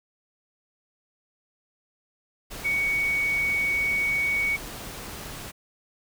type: tone in noise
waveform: sine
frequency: 2237 Hz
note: C#7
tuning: 15 cents sharp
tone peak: -22 dBFS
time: 2.64-4.57 s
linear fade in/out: 20 ms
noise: pink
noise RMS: -38 dBFS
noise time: 2.5-5.52 s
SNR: +13 dB
effects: none